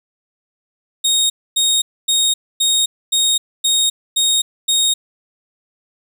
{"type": "tone bursts", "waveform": "25% pulse", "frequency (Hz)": 3729, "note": "A#7", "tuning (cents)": 0, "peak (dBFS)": -9, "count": 8, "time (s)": [1.04, 4.94], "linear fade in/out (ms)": 10, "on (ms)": 260, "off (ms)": 260, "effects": []}